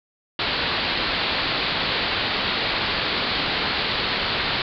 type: low-pass noise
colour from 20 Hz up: white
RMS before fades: -24 dBFS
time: 0.39-4.62 s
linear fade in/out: 2 ms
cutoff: 4600 Hz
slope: 96 dB/octave
effects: none